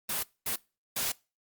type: noise bursts at uneven times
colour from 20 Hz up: white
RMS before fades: -31 dBFS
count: 3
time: 0.09-0.23 / 0.46-0.56 / 0.96-1.12 s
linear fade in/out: 5 ms
effects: noise-tail reverb RT60 0.3 s tail -23 dB re dry + Opus 32 kbps